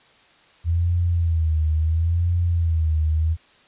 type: tone with vibrato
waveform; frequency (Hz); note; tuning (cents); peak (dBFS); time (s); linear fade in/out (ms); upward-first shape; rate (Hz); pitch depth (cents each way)
sine; 82.41; E2; 0; -17; 0.64-3.37; 50; sine; 0.73; 96
effects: white hiss -54 dBFS RMS until 3.67 s + resampled to 8000 Hz